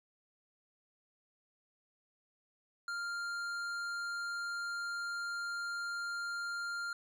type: tone with hard clipping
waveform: sine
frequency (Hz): 1396.9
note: F6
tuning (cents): 0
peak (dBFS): -38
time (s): 2.88-6.93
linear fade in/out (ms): 2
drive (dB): 10
effects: none